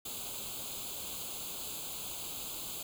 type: noise with comb filter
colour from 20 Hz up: white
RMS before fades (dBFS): -41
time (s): 0.05-2.83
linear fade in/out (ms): 5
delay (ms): 0.27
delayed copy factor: +0.9
effects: none